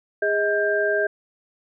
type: tone cluster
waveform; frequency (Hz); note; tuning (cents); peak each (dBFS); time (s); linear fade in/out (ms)
sine; 410.1 / 632 / 1589; G#4 / D#5 / G6; -22 / +27 / +23; -23; 0.22-1.07; 5
effects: none